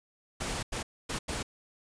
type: noise bursts at uneven times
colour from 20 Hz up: pink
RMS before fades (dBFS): -34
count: 4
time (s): 0.4-0.63 / 0.72-0.83 / 1.09-1.19 / 1.28-1.43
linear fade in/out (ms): 10
effects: resampled to 22050 Hz